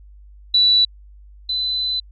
sine tone pair in turn, 3951 / 4015 Hz, B7 / B7, 0 / +28 cents, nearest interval unison, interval 28 cents, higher second, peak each -11 / -19 dBFS, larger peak first, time 0.54-0.85 / 1.49-2 s, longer second, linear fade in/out 5 ms, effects added 50 Hz sine -41 dBFS peak until 2.11 s

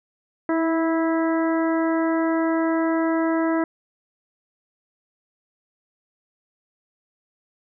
harmonic tone with a mistuned harmonic, 327.4 Hz, E4, 12 cents flat, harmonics 1 / 2 / 3 / 4 / 5 / 6, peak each -20 / -26 / -30 / -32 / -34 / -36 dBFS, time 0.49-3.64 s, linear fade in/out 2 ms, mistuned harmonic 1, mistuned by -15 cents, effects none

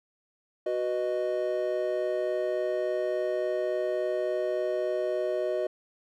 triangle chord, B major, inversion second, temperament just, 370.4 / 493.9 / 617.4 Hz, F#4 / B4 / D#5, +2 / 0 / -14 cents, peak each -29 / -32 / -27 dBFS, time 0.66-5.67 s, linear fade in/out 5 ms, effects none

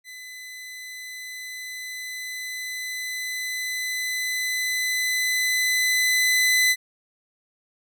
sawtooth tone with level ramp, 2011 Hz, B6, 31 cents sharp, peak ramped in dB -35 to -13 dBFS, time 0.04-6.76 s, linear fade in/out 50 ms, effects none

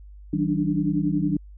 sine tone cluster, 159.6 / 190.5 / 289.9 / 300.7 Hz, D#3 / G3 / D4 / D4, +44 / -49 / -22 / +41 cents, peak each -26 dBFS, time 0.33-1.37 s, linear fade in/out 5 ms, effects added 50 Hz sine -41 dBFS peak until 1.57 s

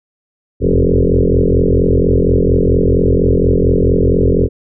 sine tone with frequency modulation, 174.61 Hz, F3, in tune, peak -8 dBFS, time 0.6-4.49 s, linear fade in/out 50 ms, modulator 44.3 Hz, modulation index 6.8, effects none

